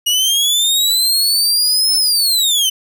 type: linear two-way sweep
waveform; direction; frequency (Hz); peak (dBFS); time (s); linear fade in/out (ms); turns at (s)
sawtooth; up then down; 2874 to 5274 to 2995; -9; 0.06-2.7; 10; 1.96
effects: none